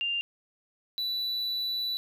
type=tone pair in turn; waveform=sine / triangle; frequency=2794 / 3961 Hz; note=F7 / B7; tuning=0 / +4 cents; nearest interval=tritone; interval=604 cents; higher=second; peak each=-27 dBFS; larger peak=neither; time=0.01-0.21 / 0.98-1.97 s; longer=second; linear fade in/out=0 ms; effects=none